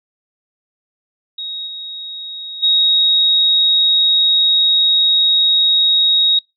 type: tone with level steps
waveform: sine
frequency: 3775 Hz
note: A#7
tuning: 21 cents sharp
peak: -23 / -26 / -10 dBFS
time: 1.38-6.39 s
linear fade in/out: 5 ms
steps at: 1.66 / 2.62 s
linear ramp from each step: 20 ms
effects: noise-tail reverb RT60 0.2 s tail -25 dB re dry